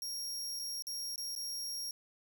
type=tone with dropouts; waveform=sawtooth; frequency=5588 Hz; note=F8; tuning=in tune; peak=-35 dBFS; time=0.02-1.91 s; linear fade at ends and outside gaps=1 ms; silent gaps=0.592-0.596 / 0.823-0.869 / 1.159-1.179 / 1.352-1.362 s; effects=none